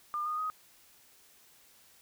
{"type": "tone with pitch steps", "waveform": "sine", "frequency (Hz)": [1203, 1229, 1255.5], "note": ["D6", "D#6", "D#6"], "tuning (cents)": [41, -22, 15], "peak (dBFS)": -31, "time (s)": [0.14, 0.5], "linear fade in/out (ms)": 0, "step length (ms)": 120, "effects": ["white hiss -61 dBFS RMS until 2.01 s"]}